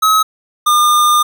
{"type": "tone pair in turn", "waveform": "square", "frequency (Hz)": [1280, 1208.2], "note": ["D#6", "D6"], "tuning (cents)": [49, 49], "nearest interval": "minor second", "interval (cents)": 100, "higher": "first", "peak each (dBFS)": -9, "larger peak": "neither", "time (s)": [[0.02, 0.23], [0.66, 1.23]], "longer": "second", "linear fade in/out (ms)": 10, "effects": []}